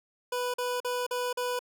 25% pulse tone bursts, 493.9 Hz, B4, in tune, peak -25 dBFS, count 5, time 0.32-1.592 s, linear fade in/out 5 ms, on 220 ms, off 43 ms, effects none

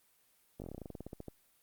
slowing click train, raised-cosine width 2 ms, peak -30 dBFS, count 17, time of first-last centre 0.6-1.283 s, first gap 19 ms, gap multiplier 1.1, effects white hiss -70 dBFS RMS until 1.62 s + Opus 32 kbps

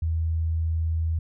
sine tone, 81.2 Hz, E2, 26 cents flat, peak -22 dBFS, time 0.02-1.19 s, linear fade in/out 5 ms, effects none

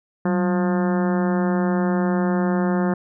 harmonic tone with a mistuned harmonic, 177.6 Hz, F3, 29 cents sharp, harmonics 1 / 2 / 3 / 4 / 5 / 6 / 7 / 8 / 9 / 10, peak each -19 / -25 / -29 / -31 / -33 / -35 / -36 / -37 / -38 / -39 dBFS, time 0.25-2.94 s, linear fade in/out 5 ms, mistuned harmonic 1, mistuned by +93 cents, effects none

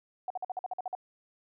sine tone bursts, 740 Hz, F#5, in tune, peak -31 dBFS, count 10, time 0.28-0.951 s, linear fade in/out 2 ms, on 23 ms, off 49 ms, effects none

